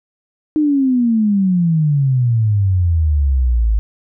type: exponential sweep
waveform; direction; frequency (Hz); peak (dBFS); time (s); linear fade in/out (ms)
sine; down; 311.1 to 51.91; -11; 0.56-3.79; 0
effects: none